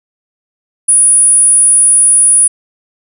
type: tone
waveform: sine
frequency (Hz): 9760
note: D#9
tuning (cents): -34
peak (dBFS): -4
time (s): 0.88-2.48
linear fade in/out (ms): 10
effects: none